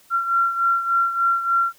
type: beating tone pair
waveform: sine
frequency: 1368 / 1371.4 Hz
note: F6 / F6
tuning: -36 / -32 cents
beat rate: 3.4 Hz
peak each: -18 / -24 dBFS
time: 0.1-1.73 s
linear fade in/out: 50 ms
effects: white hiss -54 dBFS RMS until 1.78 s